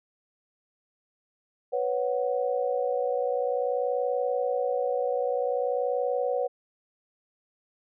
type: chord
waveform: sine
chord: B suspended second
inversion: none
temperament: equal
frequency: 493.9 / 554.4 / 740 Hz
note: B4 / C#5 / F#5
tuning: 0 / 0 / 0 cents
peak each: -27 / -29 / -32 dBFS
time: 1.72-6.48 s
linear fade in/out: 20 ms
effects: none